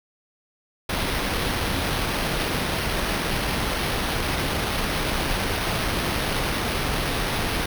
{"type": "noise with sample-and-hold", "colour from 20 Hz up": "pink", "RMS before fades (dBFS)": -25, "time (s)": [0.89, 7.66], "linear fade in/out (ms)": 5, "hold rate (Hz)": 7350, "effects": []}